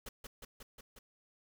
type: noise with echo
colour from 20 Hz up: pink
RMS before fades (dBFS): -45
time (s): 0.06-0.09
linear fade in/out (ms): 5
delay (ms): 180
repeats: 5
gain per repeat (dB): -2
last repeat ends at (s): 0.99
effects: none